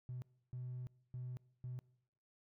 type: tone bursts at uneven times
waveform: triangle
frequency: 125.3 Hz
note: B2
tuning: 25 cents sharp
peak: -39 dBFS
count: 4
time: 0.09-0.22 / 0.53-0.87 / 1.14-1.37 / 1.64-1.79 s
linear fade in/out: 0 ms
effects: noise-tail reverb RT60 0.8 s tail -25 dB re dry + tanh soft clip ceiling -39 dBFS